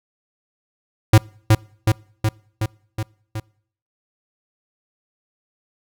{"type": "tone with echo", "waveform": "square", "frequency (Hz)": 108.5, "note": "A2", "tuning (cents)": -24, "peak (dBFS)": -7, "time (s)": [1.13, 1.18], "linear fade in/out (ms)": 5, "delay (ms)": 370, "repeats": 6, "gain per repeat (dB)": -3, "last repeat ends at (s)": 3.4, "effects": ["noise-tail reverb RT60 0.6 s tail -26 dB re dry"]}